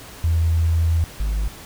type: tone pair in turn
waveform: sine / triangle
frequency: 82.41 / 51.92 Hz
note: E2 / G#1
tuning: 0 / 0 cents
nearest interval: minor sixth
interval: 800 cents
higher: first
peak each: -15 / -17 dBFS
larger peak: first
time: 0.24-1.04 / 1.2-1.48 s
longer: first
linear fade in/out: 0 ms
effects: pink hiss -40 dBFS RMS until 1.65 s